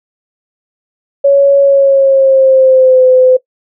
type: tone with pitch glide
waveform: sine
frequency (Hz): 558 to 511.7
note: C#5 to C5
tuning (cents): +11 to -39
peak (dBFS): -3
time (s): 1.24-3.37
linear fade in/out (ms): 10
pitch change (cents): -150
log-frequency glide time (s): 1.6-3.04
effects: noise-tail reverb RT60 0.1 s tail -19 dB re dry